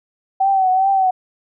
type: tone with vibrato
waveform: sine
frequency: 763 Hz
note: G5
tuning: 47 cents flat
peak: -12 dBFS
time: 0.4-1.11 s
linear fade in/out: 10 ms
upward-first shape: triangle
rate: 2.5 Hz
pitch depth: 60 cents each way
effects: none